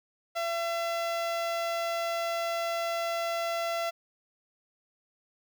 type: tone with notch filter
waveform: sawtooth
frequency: 675 Hz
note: E5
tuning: 41 cents sharp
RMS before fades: -31 dBFS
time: 0.35-3.91 s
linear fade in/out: 20 ms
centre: 10000 Hz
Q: 0.69
effects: none